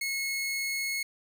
sawtooth tone, 2178 Hz, C#7, 31 cents flat, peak -26 dBFS, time 0.01-1.03 s, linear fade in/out 5 ms, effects none

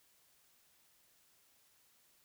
silence, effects white hiss -70 dBFS RMS until 2.24 s

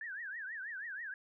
sine tone with vibrato, 1695 Hz, G#6, 35 cents sharp, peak -40 dBFS, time 0.01-1.14 s, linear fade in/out 2 ms, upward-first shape triangle, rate 6.2 Hz, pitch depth 240 cents each way, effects none

